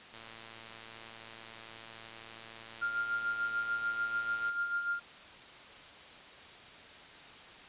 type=click train; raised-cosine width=0.2 ms; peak=-31 dBFS; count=493; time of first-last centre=0.14-4.494 s; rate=113 Hz
type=tone with tremolo; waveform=sine; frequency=1401 Hz; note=F6; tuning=5 cents sharp; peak=-29 dBFS; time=2.81-5 s; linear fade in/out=20 ms; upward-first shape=sine; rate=6.8 Hz; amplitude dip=55%
effects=white hiss -51 dBFS RMS until 7.68 s + resampled to 8000 Hz